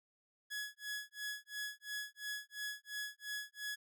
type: tone with tremolo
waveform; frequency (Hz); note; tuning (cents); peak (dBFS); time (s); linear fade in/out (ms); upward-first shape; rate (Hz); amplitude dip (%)
sawtooth; 1685; G#6; +25; -35; 0.5-3.76; 20; sine; 2.9; 100
effects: none